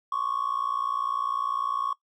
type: tone with amplitude modulation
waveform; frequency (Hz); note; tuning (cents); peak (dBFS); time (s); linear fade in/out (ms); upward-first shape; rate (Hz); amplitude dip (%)
triangle; 1109; C#6; 0; -18; 0.12-1.93; 5; sine; 60; 95
effects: noise-tail reverb RT60 0.1 s tail -22 dB re dry + tanh soft clip ceiling -20 dBFS